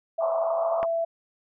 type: tone with pitch glide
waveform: sine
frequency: 659.3 to 665.8 Hz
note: E5 to E5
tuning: 0 to +17 cents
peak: -23 dBFS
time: 0.18-1.05 s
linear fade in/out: 10 ms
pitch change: +17 cents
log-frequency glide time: 0.33-0.73 s
type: band-pass noise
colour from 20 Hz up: white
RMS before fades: -32 dBFS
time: 0.2-0.86 s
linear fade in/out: 20 ms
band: 530 to 1200 Hz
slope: 96 dB/octave
type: click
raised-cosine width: 0.5 ms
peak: -17 dBFS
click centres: 0.83 s
effects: none